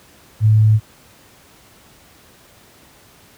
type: tone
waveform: sine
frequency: 108.3 Hz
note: A2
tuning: 27 cents flat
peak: -8 dBFS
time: 0.4-0.8 s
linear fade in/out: 50 ms
effects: pink hiss -48 dBFS RMS until 3.37 s + high-pass 60 Hz 12 dB/octave